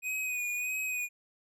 square tone with vibrato, 2489 Hz, D#7, in tune, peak -32 dBFS, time 0.02-1.09 s, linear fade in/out 50 ms, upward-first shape sine, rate 1.6 Hz, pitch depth 35 cents each way, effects none

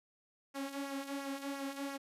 sawtooth tone with flanger, 276.6 Hz, C#4, 4 cents flat, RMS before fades -41 dBFS, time 0.54-1.98 s, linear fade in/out 20 ms, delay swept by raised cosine 0.24 to 3.64 ms, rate 2.9 Hz, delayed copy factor -0.55, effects resampled to 32000 Hz

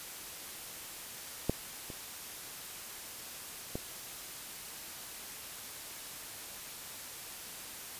clicks, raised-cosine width 2 ms, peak -14 / -30 / -22 dBFS, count 3, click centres 1.496 / 1.902 / 3.755 s, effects white hiss -45 dBFS RMS until 7.99 s + resampled to 32000 Hz

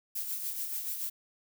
violet noise with tremolo, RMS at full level -34 dBFS, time 0.15-1.1 s, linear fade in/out 10 ms, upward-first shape sine, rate 7 Hz, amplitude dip 45%, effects none

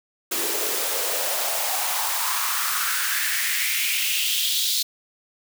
white noise with high-pass filter sweep, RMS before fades -24 dBFS, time 0.31-4.83 s, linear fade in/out 10 ms, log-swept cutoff 340 to 4000 Hz, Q 3.8, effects none

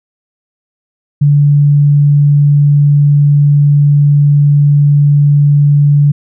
sine tone, 144.8 Hz, D3, 24 cents flat, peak -4 dBFS, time 1.21-6.12 s, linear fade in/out 10 ms, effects none

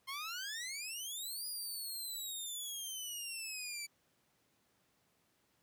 15% pulse exponential two-way sweep, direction up then down, 1046.5 to 4930 to 2296 Hz, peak -34 dBFS, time 0.07-3.87 s, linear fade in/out 20 ms, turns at 1.46 s, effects pink hiss -75 dBFS RMS until 5.62 s + high-pass 100 Hz 12 dB/octave

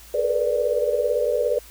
sine tone cluster, 425.8 / 461.4 / 480.1 / 497.5 / 587 Hz, G#4 / A#4 / B4 / B4 / D5, +43 / -18 / -49 / +13 / -1 cents, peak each -27 / -32 / -25 / -25 / -23 dBFS, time 0.14-1.59 s, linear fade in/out 5 ms, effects added 56 Hz sine -47 dBFS peak until 1.7 s + white hiss -47 dBFS RMS until 1.7 s

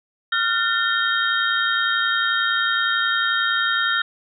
sine tone cluster, 1388 / 1499 / 1803 / 3184 / 3744 Hz, F6 / F#6 / A6 / G7 / A#7, -11 / +22 / +42 / +26 / +7 cents, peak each -21 / -27 / -24 / -28 / -26 dBFS, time 0.32-4.02 s, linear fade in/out 5 ms, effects none

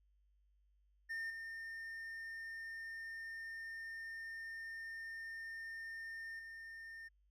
triangle tone with level steps, 1815 Hz, A#6, 47 cents flat, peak -38 / -43 / -47 dBFS, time 1.09-7.09 s, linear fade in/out 20 ms, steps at 1.3 / 6.39 s, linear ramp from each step 2 ms, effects added 50 Hz sine -70 dBFS peak until 7.3 s

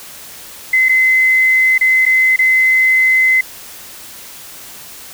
sine tone with dropouts, 2048 Hz, C7, 38 cents flat, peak -8 dBFS, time 0.73-3.41 s, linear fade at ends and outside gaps 5 ms, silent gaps 0.886-0.892 / 1.78-1.81 / 2.054-2.062 / 2.362-2.389 s, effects white hiss -34 dBFS RMS until 5.13 s

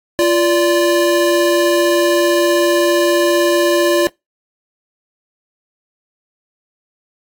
square tone pair together, 346.1 / 582 Hz, F4 / D5, -16 / -16 cents, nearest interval major sixth, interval 900 cents, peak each -14 / -15 dBFS, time 0.19-4.07 s, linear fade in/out 0 ms, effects noise-tail reverb RT60 0.2 s tail -25 dB re dry + AAC 64 kbps

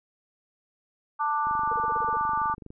harmonic tone, 295.4 Hz, D4, 10 cents sharp, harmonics 3 / 4 / 5, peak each -27 / -26 / -36 dBFS, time 1.19-2.55 s, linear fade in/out 20 ms
click train, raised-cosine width 3 ms, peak -30 dBFS, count 31, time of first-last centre 1.47-2.705 s, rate 24.3 Hz
sine tone bursts, 466.2 Hz, A#4, in tune, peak -33 dBFS, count 8, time 1.71-2.159 s, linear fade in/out 2 ms, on 22 ms, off 39 ms
effects none

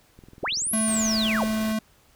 click train, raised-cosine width 3 ms, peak -34 dBFS, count 14, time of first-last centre 0.19-0.812 s, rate 20.9 Hz
sine linear two-way sweep, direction up then down, 164.81 to 11370 to 423.3 Hz, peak -24 dBFS, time 0.43-1.44 s, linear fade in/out 2 ms, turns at 0.73 s
square tone with pitch glide, 220 to 218.2 Hz, A3 to A3, 0 to -14 cents, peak -24 dBFS, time 0.73-1.79 s, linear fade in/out 5 ms, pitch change -14 cents, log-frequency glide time 1.02-1.42 s
pink noise, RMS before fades -38 dBFS, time 0.87-1.73 s, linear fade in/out 10 ms
effects pink hiss -59 dBFS RMS until 2.15 s

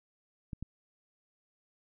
clicks, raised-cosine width 5 ms, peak -26 dBFS, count 2, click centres 0.532 / 0.626 s, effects none

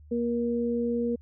sine tone pair together, 236.4 / 473.8 Hz, A#3 / A#4, +24 / +28 cents, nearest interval octave, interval 1204 cents, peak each -27 / -28 dBFS, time 0.11-1.16 s, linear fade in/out 10 ms, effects added 75 Hz sine -48 dBFS peak until 1.21 s

